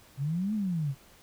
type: exponential two-way sweep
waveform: sine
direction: up then down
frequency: 130.81 to 220.8 to 130.81 Hz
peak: -27 dBFS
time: 0.17-0.95 s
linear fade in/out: 50 ms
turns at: 0.54 s
effects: pink hiss -57 dBFS RMS until 1.22 s